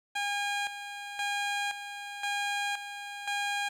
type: tone with tremolo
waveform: 15% pulse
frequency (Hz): 812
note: G#5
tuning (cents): -39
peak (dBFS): -23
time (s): 0.15-3.69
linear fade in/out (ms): 10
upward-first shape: square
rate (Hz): 0.96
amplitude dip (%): 65
effects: low-pass 8000 Hz 12 dB/octave + 9-bit